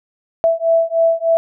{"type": "beating tone pair", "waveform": "sine", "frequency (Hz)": [659.3, 662.6], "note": ["E5", "E5"], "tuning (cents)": [0, 9], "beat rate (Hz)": 3.3, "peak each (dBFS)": -15, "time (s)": [0.44, 1.37], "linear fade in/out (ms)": 0, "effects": []}